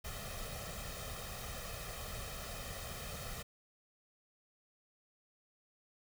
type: noise with comb filter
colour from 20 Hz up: pink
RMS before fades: -44 dBFS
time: 0.04-3.43 s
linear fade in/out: 10 ms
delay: 1.6 ms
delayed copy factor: +0.75
effects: none